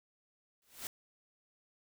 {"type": "noise with exponential growth", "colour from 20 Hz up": "white", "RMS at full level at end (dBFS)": -38, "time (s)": [0.62, 0.87], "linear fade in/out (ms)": 1, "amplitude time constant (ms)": 53, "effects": []}